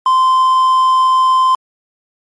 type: tone with quantisation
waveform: triangle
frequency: 1037 Hz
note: C6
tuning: 16 cents flat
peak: -6 dBFS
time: 0.06-1.55 s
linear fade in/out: 2 ms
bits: 6
effects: MP3 48 kbps